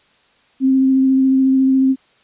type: tone with vibrato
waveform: sine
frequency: 264.8 Hz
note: C4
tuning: 21 cents sharp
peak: -10 dBFS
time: 0.6-1.96 s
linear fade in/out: 50 ms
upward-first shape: sine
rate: 14 Hz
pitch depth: 12 cents each way
effects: white hiss -55 dBFS RMS until 2.23 s + resampled to 8000 Hz